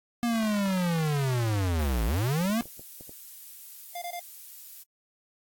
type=linear two-way sweep; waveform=square; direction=down then up; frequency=240 to 51.91 to 240 Hz; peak=-25 dBFS; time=0.23-2.61 s; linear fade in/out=0 ms; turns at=2.05 s
type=clicks; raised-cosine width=2 ms; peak=-34 dBFS; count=12; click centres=0.434 / 0.68 / 1.466 / 1.559 / 2.41 / 2.454 / 2.501 / 2.622 / 2.656 / 2.795 / 3.009 / 3.094 s
type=noise; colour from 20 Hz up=violet; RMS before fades=-44 dBFS; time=1.78-4.84 s; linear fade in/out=20 ms
type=tone bursts; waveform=square; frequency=700 Hz; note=F5; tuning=4 cents sharp; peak=-34 dBFS; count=3; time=3.95-4.197 s; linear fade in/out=5 ms; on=69 ms; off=20 ms
effects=AAC 64 kbps